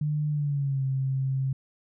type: tone with pitch glide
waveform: sine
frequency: 150 to 133.63 Hz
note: D3 to C3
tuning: +37 to +37 cents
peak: -24 dBFS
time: 0.01-1.53 s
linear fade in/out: 5 ms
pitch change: -200 cents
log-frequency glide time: 0.3-0.84 s
effects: none